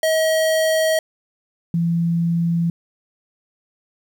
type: tone pair in turn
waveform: square / sine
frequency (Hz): 637 / 168.72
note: D#5 / E3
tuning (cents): +41 / +41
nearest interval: octave + major seventh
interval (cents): 2300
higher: first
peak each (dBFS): -16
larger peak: neither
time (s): 0.03-0.99 / 1.74-2.7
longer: neither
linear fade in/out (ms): 2
effects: 9-bit